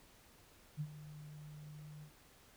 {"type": "tone with ADSR envelope", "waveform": "sine", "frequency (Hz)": 150.2, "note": "D3", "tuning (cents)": 39, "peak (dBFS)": -35, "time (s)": [0.77, 2.11], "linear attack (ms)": 36, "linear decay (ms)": 60, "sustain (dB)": -14, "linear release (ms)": 86, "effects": ["pink hiss -64 dBFS RMS until 2.56 s"]}